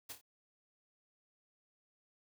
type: noise with echo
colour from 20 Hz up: white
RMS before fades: -45 dBFS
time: 0.09-0.13 s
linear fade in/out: 10 ms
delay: 28 ms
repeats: 3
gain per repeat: -7 dB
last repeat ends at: 0.214 s
effects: none